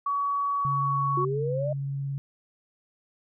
sine tone with pitch glide, 1130 to 1116.4 Hz, C#6 to C#6, +33 to +12 cents, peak -24 dBFS, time 0.06-1.25 s, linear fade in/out 5 ms, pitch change -21 cents, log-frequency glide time 0.57-1.02 s
sine tone with vibrato, 138.6 Hz, C#3, in tune, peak -28 dBFS, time 0.65-2.18 s, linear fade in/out 0 ms, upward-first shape square, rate 18 Hz, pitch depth 9 cents each way
sine exponential sweep, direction up, 349.2 to 622.3 Hz, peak -27 dBFS, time 1.17-1.73 s, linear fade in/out 5 ms
effects none

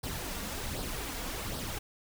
pink noise with flanger, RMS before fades -37 dBFS, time 0.03-1.79 s, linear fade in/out 10 ms, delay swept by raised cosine 0.21 to 4.31 ms, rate 1.3 Hz, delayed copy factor +0.55, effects none

